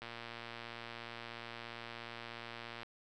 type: click train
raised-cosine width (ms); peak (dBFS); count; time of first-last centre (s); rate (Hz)
0.3; -29; 330; 0.02-2.832; 117
effects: none